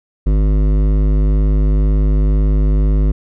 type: tone with hard clipping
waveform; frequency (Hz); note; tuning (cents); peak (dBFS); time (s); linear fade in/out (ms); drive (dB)
sine; 51; G#1; -31; -12; 0.26-3.12; 10; 14
effects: none